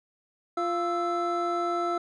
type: tone cluster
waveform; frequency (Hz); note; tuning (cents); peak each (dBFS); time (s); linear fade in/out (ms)
triangle; 347.4 / 692 / 1321; F4 / F5 / E6; -9 / -16 / +3; -28; 0.57-1.98; 5
effects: resampled to 22050 Hz